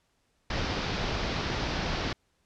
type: low-pass noise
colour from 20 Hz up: pink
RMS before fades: -31 dBFS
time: 0.5-2.13 s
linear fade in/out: 5 ms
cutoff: 5500 Hz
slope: 48 dB/octave
effects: pink hiss -72 dBFS RMS until 2.45 s + low-pass 9000 Hz 12 dB/octave